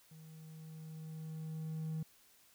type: tone with level ramp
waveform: triangle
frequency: 158.3 Hz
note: D#3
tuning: 30 cents sharp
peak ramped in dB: -51 to -33 dBFS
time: 0.11-2.03 s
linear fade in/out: 5 ms
effects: tanh soft clip ceiling -31 dBFS + white hiss -66 dBFS RMS until 2.54 s